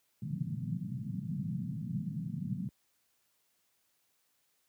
pink band-pass noise, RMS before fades -37 dBFS, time 0.22-2.69 s, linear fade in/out 2 ms, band 120 to 210 Hz, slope 48 dB/octave, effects white hiss -75 dBFS RMS until 4.68 s + high-pass 60 Hz 12 dB/octave

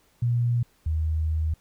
sine tone pair in turn, 119.7 / 78.84 Hz, A#2 / D#2, +46 / +23 cents, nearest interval perfect fifth, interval 723 cents, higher first, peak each -20 / -22 dBFS, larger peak first, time 0.22-0.63 / 0.86-1.54 s, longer second, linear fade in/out 5 ms, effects pink hiss -63 dBFS RMS until 1.6 s

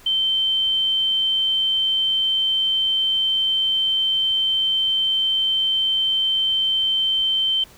sine tone, 3104 Hz, G7, 18 cents flat, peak -17 dBFS, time 0.06-7.64 s, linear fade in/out 5 ms, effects pink hiss -48 dBFS RMS until 7.77 s

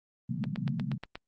pink band-pass noise, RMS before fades -33 dBFS, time 0.29-0.98 s, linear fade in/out 10 ms, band 120 to 240 Hz, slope 96 dB/octave
click train, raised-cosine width 0.3 ms, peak -22 dBFS, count 7, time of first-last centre 0.44-1.155 s, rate 8.39 Hz
effects Opus 32 kbps

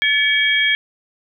sine tone cluster, 1731 / 2263 / 3254 Hz, A6 / C#7 / G#7, -29 / +35 / -36 cents, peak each -18 dBFS, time 0.02-0.75 s, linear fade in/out 0 ms, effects none

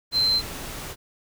sine tone in noise, 4105 Hz, C8, 34 cents flat, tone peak -18 dBFS, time 0.12-0.42 s, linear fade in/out 50 ms, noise pink, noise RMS -35 dBFS, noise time 0.11-0.96 s, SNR +14 dB, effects none

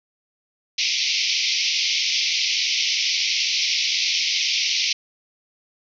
white band-pass noise, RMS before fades -22 dBFS, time 0.78-4.93 s, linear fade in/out 5 ms, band 2100 to 5900 Hz, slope 96 dB/octave, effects none

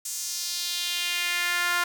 sawtooth tone with high-pass filter sweep, 350.6 Hz, F4, 7 cents sharp, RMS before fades -28 dBFS, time 0.05-1.84 s, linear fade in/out 5 ms, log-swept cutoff 7400 to 1300 Hz, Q 2, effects none

